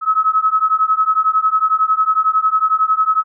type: beating tone pair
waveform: sine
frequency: 1281 / 1292 Hz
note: E6 / E6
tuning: -50 / -35 cents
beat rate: 11 Hz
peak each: -15 dBFS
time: 0.01-3.24 s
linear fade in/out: 50 ms
effects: none